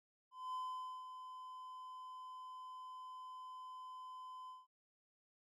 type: tone with ADSR envelope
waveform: triangle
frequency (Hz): 1020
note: C6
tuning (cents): -44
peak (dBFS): -38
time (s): 0.31-4.67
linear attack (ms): 230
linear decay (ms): 500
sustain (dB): -9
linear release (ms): 180
effects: none